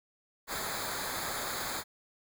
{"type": "noise with comb filter", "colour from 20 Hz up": "pink", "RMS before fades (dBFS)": -36, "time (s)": [0.47, 1.84], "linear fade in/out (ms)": 50, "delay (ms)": 0.35, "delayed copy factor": -0.8, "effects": []}